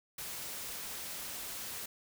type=noise; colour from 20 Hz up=white; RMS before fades=-42 dBFS; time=0.18-1.86 s; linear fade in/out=5 ms; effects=none